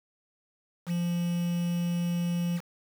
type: tone with quantisation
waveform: triangle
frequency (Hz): 173.1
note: F3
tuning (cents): -15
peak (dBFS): -24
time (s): 0.86-2.61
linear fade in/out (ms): 50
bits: 7
effects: none